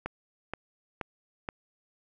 click train, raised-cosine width 0.5 ms, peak -18 dBFS, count 4, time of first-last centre 0.06-1.489 s, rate 2.1 Hz, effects none

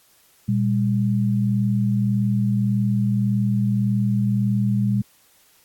sine tone pair together, 119.16 / 200.9 Hz, A#2 / G3, +38 / +43 cents, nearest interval major sixth, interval 905 cents, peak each -20 dBFS, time 0.48-5.02 s, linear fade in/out 10 ms, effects white hiss -57 dBFS RMS until 5.64 s + AAC 64 kbps

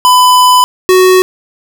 square tone pair in turn, 1001 / 370.8 Hz, B5 / F#4, +23 / +4 cents, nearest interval octave + perfect fourth, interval 1719 cents, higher first, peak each -4 dBFS, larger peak neither, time 0.05-0.64 / 0.89-1.22 s, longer first, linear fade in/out 0 ms, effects none

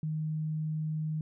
sine tone, 155.56 Hz, D#3, in tune, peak -30 dBFS, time 0.03-1.21 s, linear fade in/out 2 ms, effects none

